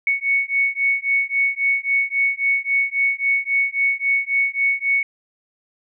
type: beating tone pair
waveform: sine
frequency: 2217 / 2220.7 Hz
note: C#7 / C#7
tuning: 0 / +3 cents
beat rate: 3.7 Hz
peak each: -20 dBFS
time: 0.07-5.03 s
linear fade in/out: 2 ms
effects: none